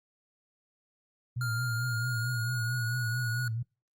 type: tone with vibrato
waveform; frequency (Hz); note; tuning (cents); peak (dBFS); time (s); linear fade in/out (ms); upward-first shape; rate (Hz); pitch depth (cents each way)
sine; 117.8; A#2; +19; -30; 1.36-3.63; 10; triangle; 4.5; 120
type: tone with pitch glide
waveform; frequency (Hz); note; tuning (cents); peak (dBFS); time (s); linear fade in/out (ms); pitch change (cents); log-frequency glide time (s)
square; 1400 to 1452.7; F6 to F#6; +4 to -32; -34; 1.41-3.48; 2; +64; 1.53-2.92
effects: noise-tail reverb RT60 0.3 s tail -26 dB re dry + Opus 48 kbps